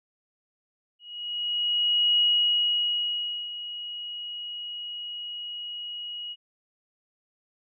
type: tone with ADSR envelope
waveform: sine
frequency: 2900 Hz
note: F#7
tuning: 35 cents flat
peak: -18 dBFS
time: 0.99-6.36 s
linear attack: 1200 ms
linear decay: 1300 ms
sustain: -15 dB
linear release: 44 ms
effects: none